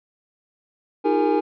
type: tone cluster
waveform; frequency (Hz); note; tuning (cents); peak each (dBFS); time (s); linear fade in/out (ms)
triangle; 312.2 / 348.2 / 403.6 / 462.9 / 828; D#4 / F4 / G#4 / A#4 / G#5; +6 / -5 / -49 / -12 / -5; -20 / -26 / -21 / -21 / -22; 1.04-1.41; 20
effects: resampled to 11025 Hz